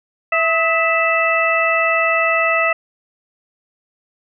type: harmonic tone with a mistuned harmonic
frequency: 660 Hz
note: E5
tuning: 2 cents sharp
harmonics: 1 / 2 / 3 / 4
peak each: -19 / -19 / -19 / -19 dBFS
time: 0.32-2.73 s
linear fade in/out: 5 ms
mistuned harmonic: 2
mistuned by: -51 cents
effects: none